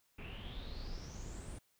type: noise with low-pass filter sweep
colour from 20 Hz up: brown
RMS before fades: -45 dBFS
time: 0.18-1.59 s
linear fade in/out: 10 ms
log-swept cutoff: 2500 to 9400 Hz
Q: 9
effects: white hiss -75 dBFS RMS until 1.79 s